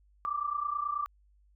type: tone pair together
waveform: sine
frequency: 1164.7 / 1194 Hz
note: D6 / D6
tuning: -15 / +28 cents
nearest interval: unison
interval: 43 cents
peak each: -32 / -34 dBFS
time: 0.25-1.06 s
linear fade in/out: 0 ms
effects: added 50 Hz sine -61 dBFS peak until 1.55 s